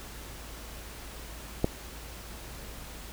clicks, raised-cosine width 2 ms, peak -10 / -30 dBFS, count 2, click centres 1.644 / 1.65 s, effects added 55 Hz sine -45 dBFS peak until 3.12 s + pink hiss -45 dBFS RMS until 3.12 s

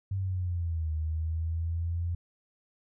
sine linear two-way sweep, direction down then up, 98 to 77.78 to 86.4 Hz, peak -28 dBFS, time 0.11-2.15 s, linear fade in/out 5 ms, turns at 0.92 s, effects none

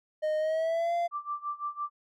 triangle tone with pitch glide, 617 to 688.6 Hz, D#5 to F5, -15 to -25 cents, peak -24 dBFS, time 0.22-1.08 s, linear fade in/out 20 ms, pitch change +190 cents, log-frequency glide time 0.38-0.94 s
sine tone with tremolo, 1174.7 Hz, D6, in tune, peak -29 dBFS, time 1.11-1.9 s, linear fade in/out 50 ms, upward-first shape sine, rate 5.9 Hz, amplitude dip 90%
effects none

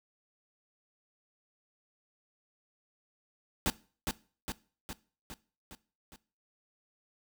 pink noise with echo, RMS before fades -29 dBFS, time 3.66-3.7 s, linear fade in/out 0 ms, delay 410 ms, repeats 6, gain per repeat -4 dB, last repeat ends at 6.16 s, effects noise-tail reverb RT60 0.4 s tail -20 dB re dry

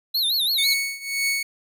square tone with vibrato, 3952 Hz, B7, in tune, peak -20 dBFS, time 0.14-0.74 s, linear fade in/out 10 ms, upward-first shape sine, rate 5.9 Hz, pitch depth 180 cents each way
sawtooth tone with tremolo, 2217 Hz, C#7, in tune, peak -16 dBFS, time 0.58-1.43 s, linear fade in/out 5 ms, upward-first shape triangle, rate 1.8 Hz, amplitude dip 90%
effects none

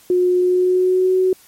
sine tone with pitch glide, 360.9 to 372.5 Hz, F#4 to F#4, -43 to +12 cents, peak -12 dBFS, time 0.1-1.33 s, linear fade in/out 2 ms, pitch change +55 cents, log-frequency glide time 0.38-1.14 s, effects white hiss -49 dBFS RMS until 1.47 s + MP3 64 kbps

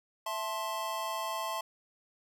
square chord, A minor, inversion second, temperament just, 660 / 880 / 1056 Hz, E5 / A5 / C6, +2 / 0 / +16 cents, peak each -40 / -39 / -37 dBFS, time 0.26-1.61 s, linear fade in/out 5 ms, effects none

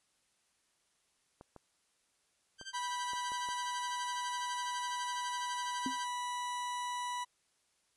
clicks, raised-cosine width 1 ms, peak -36 dBFS, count 6, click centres 1.411 / 1.563 / 2.613 / 3.134 / 3.319 / 3.488 s
15% pulse tone with tremolo, 1568 Hz, G6, in tune, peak -34 dBFS, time 2.58-6.08 s, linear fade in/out 50 ms, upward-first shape sine, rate 12 Hz, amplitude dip 90%
40% pulse tone, 982 Hz, B5, 10 cents flat, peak -35 dBFS, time 2.73-7.25 s, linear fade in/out 20 ms
sine tone with exponential decay, 261.1 Hz, C4, 3 cents flat, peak -30 dBFS, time 5.86-5.98 s, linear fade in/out 2 ms, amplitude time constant 25 ms
effects white hiss -75 dBFS RMS until 7.96 s + resampled to 24000 Hz

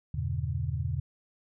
sine chord, E diminished seventh, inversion none, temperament just, 82.41 / 98.89 / 118.67 / 142.4 Hz, E2 / G2 / Bb2 / Db3, 0 / +16 / +31 / +47 cents, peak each -33 / -35 / -34 / -34 dBFS, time 0.14-1 s, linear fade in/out 5 ms, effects none

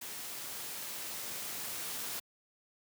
white noise with level ramp, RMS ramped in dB -43 to -39 dBFS, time 0.01-2.2 s, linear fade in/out 10 ms, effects high-pass 100 Hz 12 dB/octave

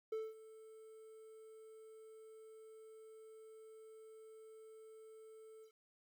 triangle tone with ADSR envelope, 440 Hz, A4, in tune, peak -35 dBFS, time 0.12-5.72 s, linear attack 6 ms, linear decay 210 ms, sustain -18 dB, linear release 93 ms, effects 12-bit

